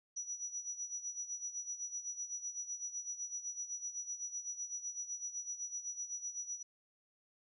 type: tone with tremolo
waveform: sine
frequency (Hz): 5870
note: F#8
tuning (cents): -15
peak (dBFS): -37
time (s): 0.16-6.63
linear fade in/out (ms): 10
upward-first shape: sine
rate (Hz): 7.9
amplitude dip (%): 75
effects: none